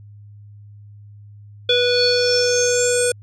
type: tone with low-pass filter sweep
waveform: square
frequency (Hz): 489.9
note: B4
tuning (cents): -14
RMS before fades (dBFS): -17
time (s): 1.69-3.12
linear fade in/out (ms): 5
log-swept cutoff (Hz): 3500 to 8900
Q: 9.9
effects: added 103 Hz sine -39 dBFS peak until 3.22 s